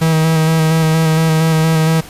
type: tone with vibrato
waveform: 45% pulse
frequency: 160 Hz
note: D#3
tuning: 49 cents sharp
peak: -10 dBFS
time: 0.01-2.01 s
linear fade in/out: 10 ms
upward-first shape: square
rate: 4.3 Hz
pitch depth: 18 cents each way
effects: pink hiss -35 dBFS RMS until 2.09 s + resampled to 32000 Hz